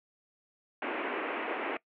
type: band-pass noise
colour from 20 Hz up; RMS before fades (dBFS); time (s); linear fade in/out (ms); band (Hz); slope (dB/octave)
pink; -35; 0.82-1.77; 2; 260 to 2700; 48
effects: noise-tail reverb RT60 0.1 s tail -21 dB re dry